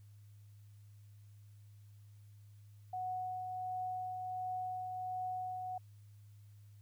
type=tone with tremolo; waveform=sine; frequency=738 Hz; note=F#5; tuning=5 cents flat; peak=-36 dBFS; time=2.93-5.78 s; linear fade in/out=5 ms; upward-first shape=triangle; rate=1.4 Hz; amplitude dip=35%; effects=added 103 Hz sine -55 dBFS peak until 6.81 s + white hiss -75 dBFS RMS until 6.81 s